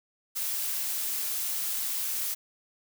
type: noise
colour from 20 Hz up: blue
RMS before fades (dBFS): -31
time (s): 0.35-2.35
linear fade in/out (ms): 20
effects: none